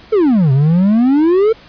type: exponential two-way sweep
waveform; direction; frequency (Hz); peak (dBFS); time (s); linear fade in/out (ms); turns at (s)
triangle; down then up; 460.4 to 129.3 to 460.4; -6; 0.12-1.53; 10; 0.52
effects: pink hiss -41 dBFS RMS until 1.68 s + resampled to 11025 Hz